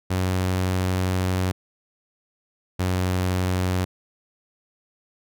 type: tone pair in turn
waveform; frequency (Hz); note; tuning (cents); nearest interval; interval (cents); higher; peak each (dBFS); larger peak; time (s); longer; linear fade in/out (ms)
sawtooth; 92.5 / 91.81; F#2 / F#2; 0 / -13; unison; 13; first; -17 / -17; neither; 0.1-1.52 / 2.79-3.85; first; 10
effects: none